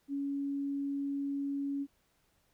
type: tone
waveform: sine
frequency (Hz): 280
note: C#4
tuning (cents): +18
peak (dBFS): -32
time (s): 0.08-1.87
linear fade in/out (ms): 50
effects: pink hiss -73 dBFS RMS until 2.53 s